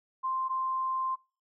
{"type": "tone pair in turn", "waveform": "sine", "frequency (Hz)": [1046.5, 1046.5], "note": ["C6", "C6"], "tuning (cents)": [0, 0], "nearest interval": "unison", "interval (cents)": 0, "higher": "neither", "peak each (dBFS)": -28, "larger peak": "neither", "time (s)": [[0.23, 0.49], [0.49, 1.16]], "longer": "second", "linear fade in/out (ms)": 20, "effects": ["noise-tail reverb RT60 0.4 s tail -26 dB re dry"]}